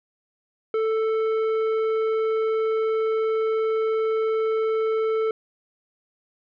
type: tone with tanh clipping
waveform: triangle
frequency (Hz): 441.4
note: A4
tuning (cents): +5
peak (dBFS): -22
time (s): 0.74-5.31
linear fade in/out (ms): 2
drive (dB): 14
effects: none